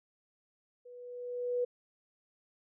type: tone with level ramp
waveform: sine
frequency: 490.3 Hz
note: B4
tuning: 13 cents flat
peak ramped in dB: -49 to -27 dBFS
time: 0.85-1.65 s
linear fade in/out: 10 ms
effects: none